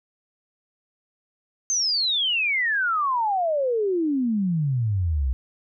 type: exponential sweep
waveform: sine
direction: down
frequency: 6390 to 61 Hz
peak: -20 dBFS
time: 1.7-5.33 s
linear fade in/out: 0 ms
effects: none